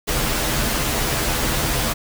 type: noise with comb filter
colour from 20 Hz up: pink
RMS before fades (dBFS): -21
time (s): 0.07-1.94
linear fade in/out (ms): 20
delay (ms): 11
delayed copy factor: -0.7
effects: none